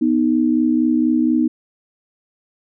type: tone pair together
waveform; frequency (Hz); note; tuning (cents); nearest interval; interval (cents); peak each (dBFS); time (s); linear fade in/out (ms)
sine; 246.9 / 311.1; B3 / D#4; 0 / 0; major third; 400; -16; 0.01-1.48; 10
effects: none